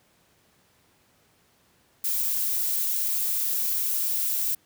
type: noise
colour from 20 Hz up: violet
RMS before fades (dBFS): -26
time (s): 2.04-4.55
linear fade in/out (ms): 5
effects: pink hiss -63 dBFS RMS until 4.65 s + high-pass 80 Hz 12 dB/octave